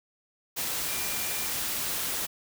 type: tone in noise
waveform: sine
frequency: 2386 Hz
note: D7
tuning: 27 cents sharp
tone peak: -41 dBFS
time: 0.87-1.47 s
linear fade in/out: 20 ms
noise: white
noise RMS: -31 dBFS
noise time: 0.56-2.27 s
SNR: -13 dB
effects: none